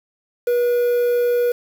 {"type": "tone with quantisation", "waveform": "triangle", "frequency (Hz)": 483.3, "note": "B4", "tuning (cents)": -38, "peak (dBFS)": -13, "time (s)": [0.47, 1.52], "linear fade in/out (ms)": 5, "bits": 6, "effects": []}